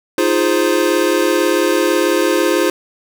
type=chord; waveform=square; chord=F minor seventh; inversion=third; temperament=equal; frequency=311.1 / 349.2 / 415.3 / 523.3 Hz; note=Eb4 / F4 / Ab4 / C5; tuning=0 / 0 / 0 / 0 cents; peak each=-20 / -17 / -20 / -19 dBFS; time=0.18-2.7 s; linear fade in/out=2 ms; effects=none